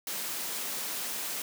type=high-pass noise; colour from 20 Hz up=white; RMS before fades=-35 dBFS; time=0.07-1.42 s; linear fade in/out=2 ms; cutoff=160 Hz; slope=24 dB/octave; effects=none